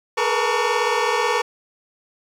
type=tone cluster; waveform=25% pulse; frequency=424.8 / 470.4 / 488.9 / 905 / 1129 Hz; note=G#4 / A#4 / B4 / A5 / C#6; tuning=+39 / +16 / -18 / +48 / +31 cents; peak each=-21 dBFS; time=0.17-1.42 s; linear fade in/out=10 ms; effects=low-pass 6000 Hz 12 dB/octave + 8-bit